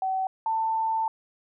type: tone pair in turn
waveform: sine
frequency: 760 / 891.2 Hz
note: F#5 / A5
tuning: +46 / +22 cents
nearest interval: minor third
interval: 276 cents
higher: second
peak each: -24 / -23 dBFS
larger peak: second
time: 0.02-0.27 / 0.46-1.08 s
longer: second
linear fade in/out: 2 ms
effects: none